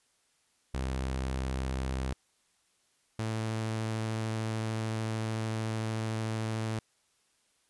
sawtooth tone pair in turn, 65.41 / 110.82 Hz, C2 / A2, 0 / +13 cents, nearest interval major sixth, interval 913 cents, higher second, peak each -27 dBFS, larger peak neither, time 0.74-2.13 / 3.19-6.79 s, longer second, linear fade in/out 0 ms, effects white hiss -71 dBFS RMS until 7.69 s + resampled to 24000 Hz

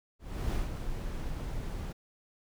brown noise with ADSR envelope, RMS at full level -29 dBFS, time 0.19-1.93 s, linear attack 350 ms, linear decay 140 ms, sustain -7 dB, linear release 15 ms, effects none

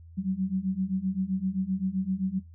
sine beating tone pair, 185 / 192.7 Hz, F#3 / G3, 0 / -29 cents, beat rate 7.7 Hz, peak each -29 dBFS, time 0.17-2.4 s, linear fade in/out 20 ms, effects noise-tail reverb RT60 0.2 s tail -21 dB re dry + added 83 Hz sine -46 dBFS peak until 2.54 s

